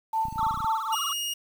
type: tone with tremolo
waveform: sine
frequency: 888 Hz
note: A5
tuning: 16 cents sharp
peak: -22 dBFS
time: 0.13-0.95 s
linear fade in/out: 5 ms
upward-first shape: sine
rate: 3.9 Hz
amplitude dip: 85%
type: clicks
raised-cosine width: 5 ms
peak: -26 dBFS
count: 12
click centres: 0.254 / 0.284 / 0.326 / 0.359 / 0.393 / 0.43 / 0.467 / 0.51 / 0.543 / 0.575 / 0.605 / 0.645 s
type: tone with vibrato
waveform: triangle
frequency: 1220 Hz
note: D#6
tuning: 34 cents flat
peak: -28 dBFS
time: 0.38-1.13 s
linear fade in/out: 2 ms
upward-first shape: sine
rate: 19 Hz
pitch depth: 190 cents each way
type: tone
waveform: sawtooth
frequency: 2860 Hz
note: F7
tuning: 41 cents sharp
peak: -25 dBFS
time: 0.92-1.34 s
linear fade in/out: 10 ms
effects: 8-bit